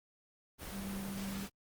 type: tone in noise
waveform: sine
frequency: 196 Hz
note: G3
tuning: in tune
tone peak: -39 dBFS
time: 0.71-1.48 s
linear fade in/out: 50 ms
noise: pink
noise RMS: -45 dBFS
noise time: 0.58-1.5 s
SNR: +3 dB
effects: Opus 24 kbps